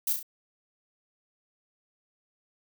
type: noise with echo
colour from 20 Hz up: violet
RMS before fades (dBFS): -27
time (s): 0.07-0.13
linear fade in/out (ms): 5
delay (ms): 33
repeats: 3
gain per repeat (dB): -5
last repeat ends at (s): 0.229
effects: none